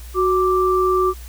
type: tone pair together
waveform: sine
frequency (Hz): 370 / 1174.7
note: F#4 / D6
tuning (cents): 0 / 0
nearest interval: octave + minor sixth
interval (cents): 2000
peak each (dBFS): -16 / -18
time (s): 0.14-1.14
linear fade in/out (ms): 50
effects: added 60 Hz sine -33 dBFS peak until 1.28 s + white hiss -44 dBFS RMS until 1.28 s